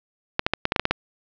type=clicks; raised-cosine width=0.3 ms; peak=-3 dBFS; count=9; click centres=0.394 / 0.465 / 0.536 / 0.654 / 0.721 / 0.762 / 0.796 / 0.854 / 0.91 s; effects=low-pass 5000 Hz 12 dB/octave